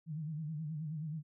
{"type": "tone with vibrato", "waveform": "sine", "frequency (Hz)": 155, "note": "D#3", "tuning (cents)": -6, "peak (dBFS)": -37, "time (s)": [0.06, 1.23], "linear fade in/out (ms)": 50, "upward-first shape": "sine", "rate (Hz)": 9.4, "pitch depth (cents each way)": 93, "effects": []}